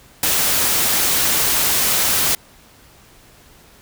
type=noise; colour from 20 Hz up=white; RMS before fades=-17 dBFS; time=0.23-2.35 s; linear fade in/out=2 ms; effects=pink hiss -48 dBFS RMS until 3.81 s